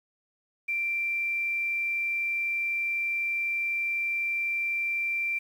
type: tone with quantisation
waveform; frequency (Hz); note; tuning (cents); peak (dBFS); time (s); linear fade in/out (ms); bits
sine; 2356; D7; +5; -26; 0.68-5.39; 10; 9
effects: none